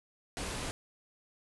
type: low-pass noise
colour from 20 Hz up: pink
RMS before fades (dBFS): -38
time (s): 0.37-0.71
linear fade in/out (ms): 0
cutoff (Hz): 11000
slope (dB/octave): 96
effects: none